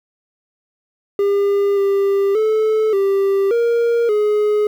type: tone with pitch steps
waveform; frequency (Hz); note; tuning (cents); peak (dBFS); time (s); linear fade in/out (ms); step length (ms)
triangle; 401.7 / 396.3 / 435.3 / 393 / 468.9 / 420.1; G4 / G4 / A4 / G4 / A#4 / G#4; +42 / +19 / -19 / +4 / +10 / +20; -11; 1.19-4.67; 2; 580
effects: 8-bit